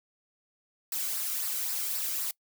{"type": "noise with flanger", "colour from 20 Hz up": "blue", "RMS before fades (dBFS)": -32, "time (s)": [0.92, 2.31], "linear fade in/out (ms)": 2, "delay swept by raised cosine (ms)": [0.3, 1.16], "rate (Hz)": 3.8, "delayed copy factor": -0.5, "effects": ["noise-tail reverb RT60 0.1 s tail -23 dB re dry"]}